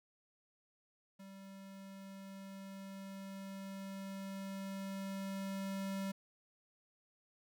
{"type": "tone with level ramp", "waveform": "square", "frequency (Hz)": 194.5, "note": "G3", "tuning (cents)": -13, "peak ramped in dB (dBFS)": [-52, -38], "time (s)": [1.19, 6.12], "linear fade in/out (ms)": 10, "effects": ["13-bit"]}